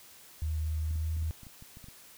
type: tone with pitch glide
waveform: sine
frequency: 78.1 to 79.88 Hz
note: D#2 to D#2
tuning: +7 to +46 cents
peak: -29 dBFS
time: 0.42-1.31 s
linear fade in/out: 0 ms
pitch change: +39 cents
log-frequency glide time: 0.82-1.13 s
type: clicks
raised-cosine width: 5 ms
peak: -37 dBFS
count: 10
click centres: 0.91 / 0.958 / 1.167 / 1.225 / 1.433 / 1.468 / 1.624 / 1.771 / 1.842 / 1.885 s
effects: white hiss -54 dBFS RMS until 2.17 s